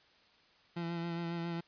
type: tone with vibrato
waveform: 30% pulse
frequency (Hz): 169.5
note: E3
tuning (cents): +49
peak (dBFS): -33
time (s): 0.76-1.61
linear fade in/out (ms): 10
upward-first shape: sine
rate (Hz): 7.3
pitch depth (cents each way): 24
effects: white hiss -65 dBFS RMS until 1.67 s + resampled to 11025 Hz